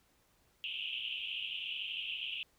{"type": "band-pass noise", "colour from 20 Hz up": "white", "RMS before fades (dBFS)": -40, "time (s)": [0.64, 2.43], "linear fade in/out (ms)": 0, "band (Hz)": [2600, 3200], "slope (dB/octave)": 96, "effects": ["pink hiss -71 dBFS RMS until 2.58 s"]}